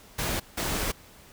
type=noise bursts at uneven times; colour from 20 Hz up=pink; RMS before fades=-29 dBFS; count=2; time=0.18-0.4 / 0.57-0.92 s; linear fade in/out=10 ms; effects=pink hiss -52 dBFS RMS until 1.32 s